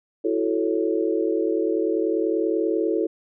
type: chord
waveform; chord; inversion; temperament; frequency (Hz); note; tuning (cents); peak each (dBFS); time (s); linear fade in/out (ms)
sine; F# minor seventh; third; equal; 329.6 / 370 / 440 / 554.4; E4 / F#4 / A4 / C#5; 0 / 0 / 0 / 0; -24 / -26 / -24 / -30; 0.24-3.07; 10
effects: none